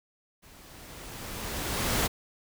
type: noise with level ramp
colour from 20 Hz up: pink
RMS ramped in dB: -54 to -25 dBFS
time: 0.42-2.08 s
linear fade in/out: 20 ms
effects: none